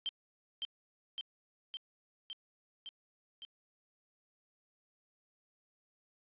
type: tone with echo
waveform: sine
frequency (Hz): 3136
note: G7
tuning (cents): 0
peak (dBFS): -33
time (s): 0.06-0.09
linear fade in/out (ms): 0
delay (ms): 560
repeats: 6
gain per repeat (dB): -2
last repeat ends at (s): 3.45
effects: resampled to 8000 Hz + 12-bit